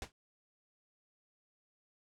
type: noise with exponential decay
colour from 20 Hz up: pink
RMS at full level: -38 dBFS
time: 0.02-0.12 s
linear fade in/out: 1 ms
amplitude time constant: 21 ms
effects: low-pass 8000 Hz 12 dB/octave